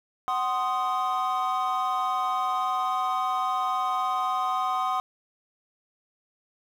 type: chord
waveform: triangle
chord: C diminished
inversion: second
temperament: equal with one note detuned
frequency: 749.9 / 1046.5 / 1244.5 Hz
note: Gb5 / C6 / Eb6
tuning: +23 / 0 / 0 cents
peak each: -26 dBFS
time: 0.28-5 s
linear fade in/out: 0 ms
effects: tanh soft clip ceiling -16 dBFS + 9-bit